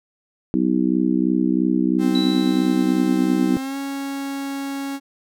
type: harmonic tone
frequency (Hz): 63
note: B1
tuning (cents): +35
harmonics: 3 / 4 / 5 / 6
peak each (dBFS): -22 / -20 / -20 / -29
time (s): 0.54-3.57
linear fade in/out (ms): 0
type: tone with pitch glide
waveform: 45% pulse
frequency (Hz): 261.6 to 276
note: C4 to C#4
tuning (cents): 0 to -7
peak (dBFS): -25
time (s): 1.98-5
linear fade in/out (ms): 50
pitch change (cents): +93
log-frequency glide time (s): 3.55-3.77
type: tone with exponential decay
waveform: sine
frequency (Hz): 3936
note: B7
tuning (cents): -7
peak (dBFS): -23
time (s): 2.15-3.53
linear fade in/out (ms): 2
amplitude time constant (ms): 300
effects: none